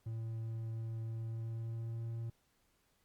triangle tone with pitch glide, 112.9 to 115.01 Hz, A2 to A#2, +45 to -23 cents, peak -36 dBFS, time 0.06-2.3 s, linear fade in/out 5 ms, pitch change +32 cents, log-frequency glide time 1.14-2.13 s, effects pink hiss -75 dBFS RMS until 3.04 s + Opus 48 kbps

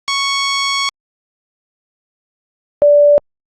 10% pulse / sine tone pair in turn, 1108.7 / 583.3 Hz, C#6 / D5, 0 / -12 cents, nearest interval major seventh, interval 1112 cents, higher first, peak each -5 dBFS, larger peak neither, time 0.08-0.89 / 2.82-3.18 s, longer first, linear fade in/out 0 ms, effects low-pass 6000 Hz 12 dB/octave + Opus 48 kbps

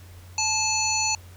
harmonic tone, 870 Hz, A5, 20 cents flat, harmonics 1 / 3 / 5 / 7 / 8, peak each -28 / -28 / -28 / -28 / -28 dBFS, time 0.38-1.15 s, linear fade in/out 2 ms, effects added 89 Hz sine -43 dBFS peak until 1.36 s + pink hiss -52 dBFS RMS until 1.36 s

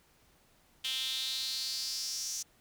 sawtooth tone with high-pass filter sweep, 261.6 Hz, C4, in tune, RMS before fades -36 dBFS, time 0.84-2.43 s, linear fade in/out 10 ms, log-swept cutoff 3200 to 6100 Hz, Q 5.4, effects pink hiss -66 dBFS RMS until 2.6 s

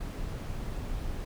brown noise, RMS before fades -35 dBFS, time 0-1.25 s, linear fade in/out 10 ms, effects none

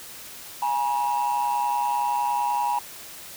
sine tone pair together, 830 / 960.7 Hz, G#5 / B5, -1 / -48 cents, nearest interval minor third, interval 253 cents, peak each -23 / -22 dBFS, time 0.62-2.79 s, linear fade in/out 5 ms, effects tanh soft clip ceiling -18 dBFS + white hiss -41 dBFS RMS until 3.36 s

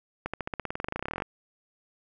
accelerating click train, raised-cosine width 0.5 ms, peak -16 dBFS, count 24, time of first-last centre 0.26-1.221 s, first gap 76 ms, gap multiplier 0.94, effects none

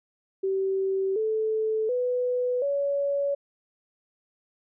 sine tone with pitch steps, 385.1 / 437.3 / 496.5 / 563.8 Hz, G4 / A4 / B4 / C#5, -31 / -11 / +9 / +29 cents, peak -23 dBFS, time 0.43-3.35 s, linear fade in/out 10 ms, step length 730 ms, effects none

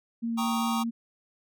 sine tone with vibrato, 230.3 Hz, A#3, 21 cents flat, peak -27 dBFS, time 0.22-0.91 s, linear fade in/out 20 ms, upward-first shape triangle, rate 5 Hz, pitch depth 12 cents each way
square chord, Eb dominant seventh, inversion first, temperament equal, 784 / 932.3 / 1108.7 / 1244.5 Hz, G5 / Bb5 / Db6 / Eb6, 0 / 0 / 0 / 0 cents, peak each -35 dBFS, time 0.37-0.84 s, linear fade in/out 20 ms
effects none

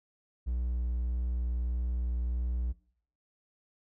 triangle tone with vibrato, 60.6 Hz, B1, 32 cents flat, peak -27 dBFS, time 0.46-2.73 s, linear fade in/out 20 ms, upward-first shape sine, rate 1.6 Hz, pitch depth 9 cents each way, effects noise-tail reverb RT60 0.6 s tail -21 dB re dry

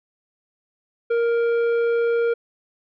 triangle tone with tanh clipping, 467.2 Hz, A#4, 4 cents sharp, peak -19 dBFS, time 1.1-2.34 s, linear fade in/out 10 ms, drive 13 dB, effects none

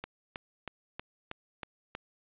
click train, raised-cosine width 0.3 ms, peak -21 dBFS, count 7, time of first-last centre 0.04-1.951 s, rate 3.14 Hz, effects resampled to 8000 Hz + 10-bit

